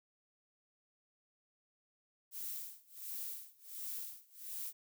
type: noise with tremolo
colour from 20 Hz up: violet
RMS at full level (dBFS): -42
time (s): 2.31-4.73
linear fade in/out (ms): 50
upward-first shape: sine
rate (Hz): 1.4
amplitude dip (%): 95
effects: none

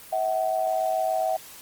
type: tone pair together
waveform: sine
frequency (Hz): 645.9 / 753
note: E5 / F#5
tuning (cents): -35 / +30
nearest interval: minor third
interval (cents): 265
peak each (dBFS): -25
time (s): 0.12-1.37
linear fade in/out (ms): 10
effects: white hiss -45 dBFS RMS until 1.61 s + Opus 24 kbps

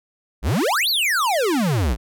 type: exponential two-way sweep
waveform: square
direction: up then down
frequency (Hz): 47.65 to 4699 to 49.17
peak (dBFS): -18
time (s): 0.42-1.97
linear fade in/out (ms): 50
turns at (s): 0.89
effects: none

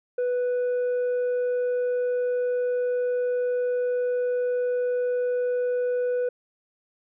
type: tone with tanh clipping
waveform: sine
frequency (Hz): 493.9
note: B4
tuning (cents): 0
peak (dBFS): -23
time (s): 0.18-6.29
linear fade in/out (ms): 5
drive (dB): 3
effects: none

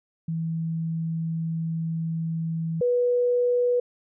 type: tone pair in turn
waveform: sine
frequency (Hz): 163.3 / 489.3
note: E3 / B4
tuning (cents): -16 / -16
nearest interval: octave + perfect fifth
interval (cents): 1900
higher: second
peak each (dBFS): -25 / -19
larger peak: second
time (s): 0.28-2.81 / 2.81-3.8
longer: first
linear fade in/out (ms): 5
effects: none

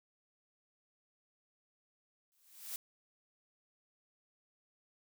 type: noise with exponential growth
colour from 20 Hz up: blue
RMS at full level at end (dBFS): -39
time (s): 2.32-2.76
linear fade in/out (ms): 0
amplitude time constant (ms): 95
effects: none

